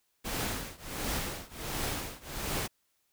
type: noise with tremolo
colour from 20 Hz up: pink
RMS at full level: -32 dBFS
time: 0.24-2.68 s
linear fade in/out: 20 ms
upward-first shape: triangle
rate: 1.4 Hz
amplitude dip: 95%
effects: white hiss -75 dBFS RMS until 3.12 s